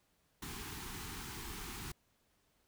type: band-stop noise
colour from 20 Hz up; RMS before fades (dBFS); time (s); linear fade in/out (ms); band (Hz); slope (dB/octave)
pink; -45; 0.42-1.92; 5; 440 to 760; 96
effects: pink hiss -75 dBFS RMS until 2.67 s